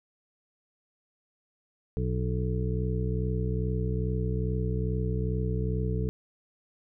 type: harmonic tone with a mistuned harmonic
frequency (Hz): 62.4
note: B1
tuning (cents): +19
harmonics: 1 / 2 / 3 / 5 / 6 / 7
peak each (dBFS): -30 / -30 / -34 / -41 / -45 / -35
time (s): 1.97-6.09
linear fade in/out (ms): 0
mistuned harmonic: 5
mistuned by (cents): -26
effects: none